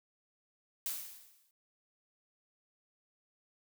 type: noise with exponential decay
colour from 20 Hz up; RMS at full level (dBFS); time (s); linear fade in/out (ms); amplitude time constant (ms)
blue; -35; 0.86-1.51; 1; 140
effects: none